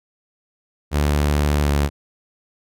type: tone with pitch glide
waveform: sawtooth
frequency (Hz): 73.42 to 71.83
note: D2 to D2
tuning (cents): 0 to -38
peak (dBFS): -12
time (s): 0.91-1.9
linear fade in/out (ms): 50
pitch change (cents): -38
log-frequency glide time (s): 1.63-1.7
effects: none